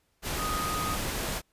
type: tone in noise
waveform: sine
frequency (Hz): 1244.5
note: D#6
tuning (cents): 0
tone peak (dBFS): -31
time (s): 0.37-0.98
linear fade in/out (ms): 50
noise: pink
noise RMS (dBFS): -32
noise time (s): 0.22-1.42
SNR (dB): -2
effects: pink hiss -72 dBFS RMS until 1.52 s + resampled to 32000 Hz